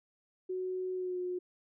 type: tone with pitch glide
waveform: sine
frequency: 370 to 361.1 Hz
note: F#4 to F#4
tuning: 0 to -42 cents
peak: -33 dBFS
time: 0.49-1.39 s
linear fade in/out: 10 ms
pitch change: -42 cents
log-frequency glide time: 0.94-1.19 s
effects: none